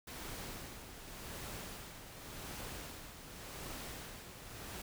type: noise with tremolo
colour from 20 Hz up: pink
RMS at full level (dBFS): -45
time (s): 0.07-4.82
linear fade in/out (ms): 5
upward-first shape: sine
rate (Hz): 0.88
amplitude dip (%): 55
effects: none